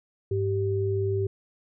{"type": "tone pair together", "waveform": "sine", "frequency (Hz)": [101.44, 389], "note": ["G#2", "G4"], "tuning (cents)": [-40, -13], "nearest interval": "octave + major seventh", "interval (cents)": 2327, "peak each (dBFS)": -26, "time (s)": [0.31, 1.27], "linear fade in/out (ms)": 5, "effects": []}